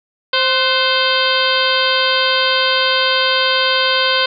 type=harmonic tone with a mistuned harmonic; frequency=523.3 Hz; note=C5; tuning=in tune; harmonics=1 / 2 / 3 / 4 / 5 / 6 / 7 / 8 / 9; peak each=-20 / -20 / -19 / -25 / -23 / -19 / -22 / -23 / -24 dBFS; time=0.33-4.26 s; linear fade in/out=5 ms; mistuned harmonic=3; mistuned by=-60 cents; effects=none